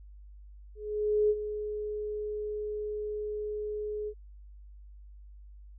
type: tone with ADSR envelope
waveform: sine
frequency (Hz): 421.6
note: G#4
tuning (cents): +26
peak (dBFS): -21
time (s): 0.75-4.14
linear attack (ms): 550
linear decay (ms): 45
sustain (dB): -11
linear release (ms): 61
effects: added 50 Hz sine -47 dBFS peak until 5.78 s